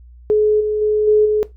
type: tone with level steps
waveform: sine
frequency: 424.9 Hz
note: G#4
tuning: 40 cents sharp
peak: -10 / -15 / -12 / -8 / -12 dBFS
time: 0.3-1.43 s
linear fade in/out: 0 ms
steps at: 0.6 / 0.81 / 1.07 / 1.25 s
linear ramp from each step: 10 ms
effects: noise-tail reverb RT60 0.2 s tail -17 dB re dry + added 60 Hz sine -39 dBFS peak until 1.56 s